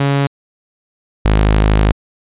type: tone pair in turn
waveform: sawtooth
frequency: 140 / 52.44 Hz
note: C#3 / G#1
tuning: +18 / +17 cents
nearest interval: octave + perfect fourth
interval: 1701 cents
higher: first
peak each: -8 / -5 dBFS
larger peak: second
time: 0-0.27 / 1.25-1.92 s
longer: second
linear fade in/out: 5 ms
effects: resampled to 8000 Hz